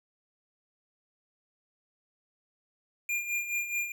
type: tone with tremolo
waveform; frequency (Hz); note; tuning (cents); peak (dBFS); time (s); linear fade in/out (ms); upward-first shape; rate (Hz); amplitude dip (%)
square; 2405; D7; +41; -28; 3.09-3.92; 2; sine; 4.7; 65
effects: none